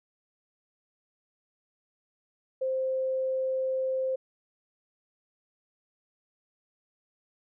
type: tone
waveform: sine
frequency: 523.3 Hz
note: C5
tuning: in tune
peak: -26 dBFS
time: 2.61-4.16 s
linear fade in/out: 10 ms
effects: none